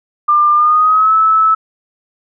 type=tone with pitch glide; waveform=sine; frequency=1196 to 1304.2 Hz; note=D6 to E6; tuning=+31 to -19 cents; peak=-7 dBFS; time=0.28-1.55 s; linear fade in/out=10 ms; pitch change=+150 cents; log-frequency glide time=0.54-1.14 s; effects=none